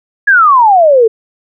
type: exponential sweep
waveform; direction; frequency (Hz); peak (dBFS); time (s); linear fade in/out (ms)
sine; down; 1702 to 431.2; -3; 0.27-1.08; 10
effects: none